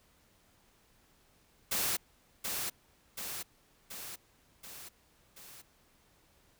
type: noise with echo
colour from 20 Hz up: white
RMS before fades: -32 dBFS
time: 1.71-1.97 s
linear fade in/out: 10 ms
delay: 730 ms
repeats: 5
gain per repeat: -4 dB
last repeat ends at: 5.62 s
effects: pink hiss -67 dBFS RMS until 6.59 s